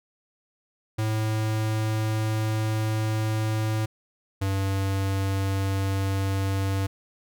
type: tone pair in turn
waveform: square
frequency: 109.1 / 97.2 Hz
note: A2 / G2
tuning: -14 / -14 cents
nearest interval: major second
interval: 200 cents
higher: first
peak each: -24 dBFS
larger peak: neither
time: 0.98-3.86 / 4.41-6.87 s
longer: first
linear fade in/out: 10 ms
effects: none